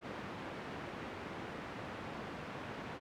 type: band-pass noise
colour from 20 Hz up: pink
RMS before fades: -45 dBFS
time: 0.01-3 s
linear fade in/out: 50 ms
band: 130 to 2100 Hz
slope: 12 dB/octave
effects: none